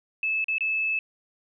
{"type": "tone with dropouts", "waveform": "sine", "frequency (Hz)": 2611, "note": "E7", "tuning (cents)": -17, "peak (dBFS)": -23, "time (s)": [0.23, 0.99], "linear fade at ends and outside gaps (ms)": 2, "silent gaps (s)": [[0.443, 0.483], [0.583, 0.607]], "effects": []}